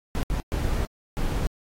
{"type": "noise bursts at uneven times", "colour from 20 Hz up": "brown", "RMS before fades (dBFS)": -25, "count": 4, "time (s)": [[0.15, 0.23], [0.3, 0.4], [0.52, 0.85], [1.17, 1.47]], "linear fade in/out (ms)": 0, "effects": ["AAC 48 kbps"]}